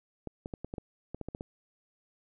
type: clicks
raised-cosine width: 2 ms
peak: -24 dBFS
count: 11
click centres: 0.273 / 0.459 / 0.538 / 0.646 / 0.739 / 0.782 / 1.146 / 1.213 / 1.286 / 1.349 / 1.409 s
effects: none